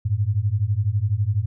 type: beating tone pair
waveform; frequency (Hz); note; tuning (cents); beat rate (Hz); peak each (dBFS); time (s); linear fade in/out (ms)
sine; 97 / 109; G2 / A2; -18 / -16; 12; -22 / -21; 0.05-1.46; 10
effects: none